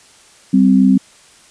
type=tone pair together; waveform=sine; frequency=194.32 / 260 Hz; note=G3 / C4; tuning=-15 / -11 cents; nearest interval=perfect fourth; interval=504 cents; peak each=-10 dBFS; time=0.53-0.98 s; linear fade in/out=10 ms; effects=white hiss -46 dBFS RMS until 1.5 s + resampled to 22050 Hz